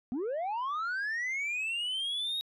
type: linear sweep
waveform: sine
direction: up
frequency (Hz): 226.6 to 3800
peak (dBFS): -28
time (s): 0.12-2.41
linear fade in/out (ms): 0
effects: tanh soft clip ceiling -30 dBFS